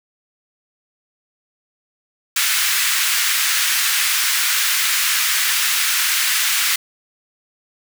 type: high-pass noise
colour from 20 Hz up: pink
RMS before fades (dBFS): -18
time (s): 2.36-6.76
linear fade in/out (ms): 5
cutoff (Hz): 1500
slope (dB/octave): 24
effects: none